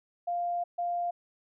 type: tone bursts at uneven times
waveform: sine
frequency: 698.5 Hz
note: F5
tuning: in tune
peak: -28 dBFS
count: 2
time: 0.27-0.64 / 0.78-1.11 s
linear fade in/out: 10 ms
effects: none